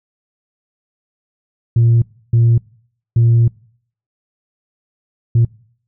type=tone bursts at uneven times; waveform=sine; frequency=116.54 Hz; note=A#2; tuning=in tune; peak=-6 dBFS; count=4; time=1.76-2.02 / 2.33-2.58 / 3.16-3.48 / 5.35-5.45 s; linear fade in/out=5 ms; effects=noise-tail reverb RT60 0.6 s tail -25 dB re dry + tanh soft clip ceiling -6 dBFS